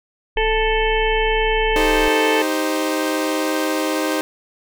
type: tone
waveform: triangle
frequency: 31.05 Hz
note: B0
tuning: 10 cents sharp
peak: -21 dBFS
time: 0.36-2.08 s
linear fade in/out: 0 ms
type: harmonic tone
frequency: 440 Hz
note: A4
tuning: in tune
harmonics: 1 / 2 / 4 / 5 / 6 / 7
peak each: -19 / -22 / -25 / -26 / -27 / -27 dBFS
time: 0.37-2.42 s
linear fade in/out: 2 ms
type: chord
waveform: sawtooth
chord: C minor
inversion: first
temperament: equal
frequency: 311.1 / 392 / 523.3 Hz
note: Eb4 / G4 / C5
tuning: 0 / 0 / 0 cents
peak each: -17 / -22 / -20 dBFS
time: 1.76-4.21 s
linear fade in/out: 0 ms
effects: none